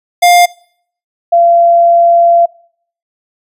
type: tone pair in turn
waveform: square / sine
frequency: 704 / 684.7 Hz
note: F5 / F5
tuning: +14 / -34 cents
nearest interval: unison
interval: 48 cents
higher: first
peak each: -4 dBFS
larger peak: neither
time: 0.22-0.46 / 1.32-2.46 s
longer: second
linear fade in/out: 10 ms
effects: noise-tail reverb RT60 0.6 s tail -24 dB re dry + resampled to 32000 Hz